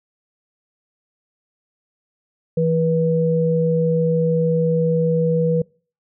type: tone pair together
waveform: sine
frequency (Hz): 164.33 / 486.5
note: E3 / B4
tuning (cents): -5 / -26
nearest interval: octave + perfect fifth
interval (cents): 1879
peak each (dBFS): -18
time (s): 2.57-5.62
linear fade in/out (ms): 5
effects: noise-tail reverb RT60 0.4 s tail -25 dB re dry